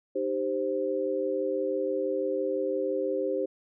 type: chord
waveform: sine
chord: C minor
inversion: first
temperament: equal with one note detuned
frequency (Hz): 306 / 392 / 523.3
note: Eb4 / G4 / C5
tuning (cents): -29 / 0 / 0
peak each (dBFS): -34 / -30 / -29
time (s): 0.15-3.46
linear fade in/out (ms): 10
effects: none